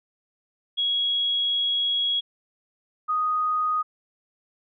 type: tone pair in turn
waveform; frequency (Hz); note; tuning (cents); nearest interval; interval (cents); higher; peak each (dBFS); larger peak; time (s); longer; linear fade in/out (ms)
sine; 3321 / 1244; G#7 / D#6; -1 / -1; octave + perfect fourth; 1700; first; -21; neither; 0.77-2.21 / 3.08-3.83; first; 20
effects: none